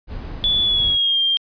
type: noise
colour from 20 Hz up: brown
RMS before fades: -30 dBFS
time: 0.07-0.98 s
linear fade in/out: 50 ms
type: tone with pitch glide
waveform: sine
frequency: 3442 to 3193 Hz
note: A7 to G7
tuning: -39 to +31 cents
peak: -15 dBFS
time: 0.44-1.37 s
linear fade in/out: 0 ms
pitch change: -130 cents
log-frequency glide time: 0.63-1.2 s
effects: resampled to 11025 Hz